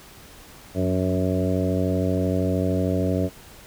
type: harmonic tone with a mistuned harmonic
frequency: 93 Hz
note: F#2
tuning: 9 cents sharp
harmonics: 1 / 2 / 3 / 4 / 5 / 6 / 7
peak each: -25 / -26 / -26 / -31 / -30 / -30 / -31 dBFS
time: 0.74-3.3 s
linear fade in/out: 50 ms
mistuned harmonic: 2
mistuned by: -35 cents
effects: pink hiss -46 dBFS RMS until 3.66 s